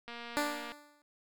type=click train; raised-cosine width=0.3 ms; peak=-29 dBFS; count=152; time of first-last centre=0.08-0.72 s; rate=236 Hz
type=tone with exponential decay; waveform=10% pulse; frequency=293.7 Hz; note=D4; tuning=in tune; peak=-19 dBFS; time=0.37-1.02 s; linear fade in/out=0 ms; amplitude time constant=140 ms
effects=none